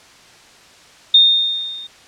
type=tone with level ramp; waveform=sine; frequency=3659 Hz; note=A#7; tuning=33 cents flat; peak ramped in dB=-4 to -30 dBFS; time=1.14-1.87 s; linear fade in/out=5 ms; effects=white hiss -45 dBFS RMS until 2.07 s + low-pass 6000 Hz 12 dB/octave